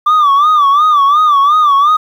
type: tone with vibrato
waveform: sine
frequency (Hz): 1174.7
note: D6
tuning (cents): 0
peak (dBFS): -3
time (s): 0.06-1.97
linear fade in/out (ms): 10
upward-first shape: sine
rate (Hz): 2.8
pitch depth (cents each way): 110
effects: tanh soft clip ceiling -5 dBFS + 7-bit